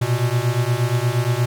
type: beating tone pair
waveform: square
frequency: 117.4 / 125.9 Hz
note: A#2 / B2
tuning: +13 / +34 cents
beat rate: 8.5 Hz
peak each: -21 dBFS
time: 0.01-1.46 s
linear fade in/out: 10 ms
effects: none